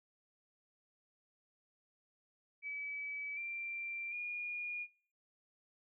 sine tone with pitch steps, 2291 / 2361 / 2433 Hz, D7 / D7 / D#7, -44 / +9 / -39 cents, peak -39 dBFS, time 2.62-4.87 s, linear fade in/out 50 ms, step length 750 ms, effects noise-tail reverb RT60 0.4 s tail -18 dB re dry

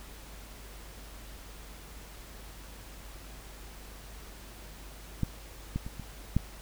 clicks, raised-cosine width 5 ms, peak -15 / -18 / -27 / -27 / -12 dBFS, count 5, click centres 5.233 / 5.76 / 5.865 / 5.997 / 6.366 s, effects added 50 Hz sine -47 dBFS peak until 6.61 s + pink hiss -50 dBFS RMS until 6.61 s

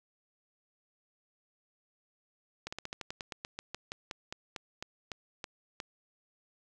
slowing click train, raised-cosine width 0.2 ms, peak -21 dBFS, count 20, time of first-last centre 2.67-5.802 s, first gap 55 ms, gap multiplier 1.11, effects none

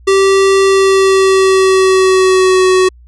square tone with pitch glide, 388.7 to 372.4 Hz, G4 to F#4, -15 to +11 cents, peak -7 dBFS, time 0.07-2.89 s, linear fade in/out 10 ms, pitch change -74 cents, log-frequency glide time 0.64-2.66 s, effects added 60 Hz sine -37 dBFS peak until 3.07 s + resampled to 22050 Hz

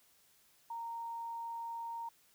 sine tone, 926 Hz, A#5, 12 cents flat, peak -39 dBFS, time 0.7-2.09 s, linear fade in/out 5 ms, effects white hiss -68 dBFS RMS until 2.34 s

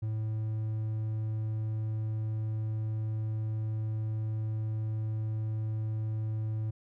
triangle tone, 109.2 Hz, A2, 13 cents flat, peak -28 dBFS, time 0.02-6.71 s, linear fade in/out 10 ms, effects none

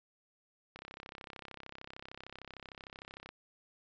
click train, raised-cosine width 0.3 ms, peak -30 dBFS, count 85, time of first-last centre 0.76-3.29 s, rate 33.2 Hz, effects resampled to 16000 Hz

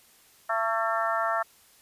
harmonic tone with a mistuned harmonic, 224.7 Hz, A3, 37 cents sharp, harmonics 3 / 4 / 5 / 6 / 7 / 8, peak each -29 / -33 / -31 / -29 / -39 / -34 dBFS, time 0.49-1.43 s, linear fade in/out 10 ms, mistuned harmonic 7, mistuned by +40 cents, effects white hiss -58 dBFS RMS until 1.81 s + resampled to 32000 Hz

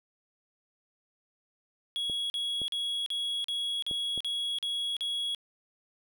triangle tone bursts, 3334 Hz, G#7, 6 cents sharp, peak -28 dBFS, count 9, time 1.96-5.348 s, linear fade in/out 0 ms, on 340 ms, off 41 ms
clicks, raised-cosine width 2 ms, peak -29 dBFS, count 4, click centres 2.098 / 2.617 / 3.912 / 4.177 s
effects none

